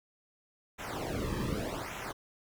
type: noise with flanger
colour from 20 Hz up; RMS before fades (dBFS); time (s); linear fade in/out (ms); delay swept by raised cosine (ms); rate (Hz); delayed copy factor
brown; -36; 0.78-2.13; 20; 0.21 to 1.41; 0.85; -0.95
effects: none